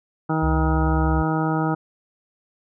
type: harmonic tone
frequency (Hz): 158.5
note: D#3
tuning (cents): +32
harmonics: 1 / 2 / 3 / 4 / 5 / 6 / 8 / 9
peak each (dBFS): -23 / -24 / -31 / -33 / -28 / -31 / -30 / -34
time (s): 0.29-1.75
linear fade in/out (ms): 10
type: tone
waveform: sine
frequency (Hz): 68.4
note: C#2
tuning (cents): -23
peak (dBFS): -20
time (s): 0.42-1.23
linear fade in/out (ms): 20
effects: none